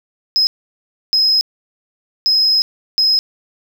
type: tone bursts at uneven times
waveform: sine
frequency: 5110 Hz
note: D#8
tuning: 45 cents sharp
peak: -9 dBFS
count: 4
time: 0.36-0.47 / 1.13-1.41 / 2.26-2.62 / 2.98-3.19 s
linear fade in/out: 0 ms
effects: tanh soft clip ceiling -7 dBFS + 7-bit